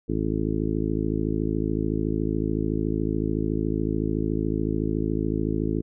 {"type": "harmonic tone", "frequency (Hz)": 53.8, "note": "A1", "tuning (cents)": -38, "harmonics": [1, 2, 3, 4, 5, 6, 7, 8], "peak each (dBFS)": [-31, -32, -30, -33, -29, -29, -33, -34], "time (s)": [0.08, 5.82], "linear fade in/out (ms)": 20, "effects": []}